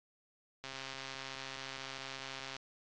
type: click train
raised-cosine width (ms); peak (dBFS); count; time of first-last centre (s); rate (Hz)
0.2; -26; 259; 0.64-2.565; 134
effects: low-pass 7000 Hz 12 dB/octave + AAC 32 kbps